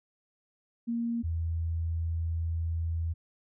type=tone pair in turn; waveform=sine; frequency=233.6 / 82.59 Hz; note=A#3 / E2; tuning=+4 / +4 cents; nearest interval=octave + tritone; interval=1800 cents; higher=first; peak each=-28 dBFS; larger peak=neither; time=0.87-1.23 / 1.23-3.14 s; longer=second; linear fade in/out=20 ms; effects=none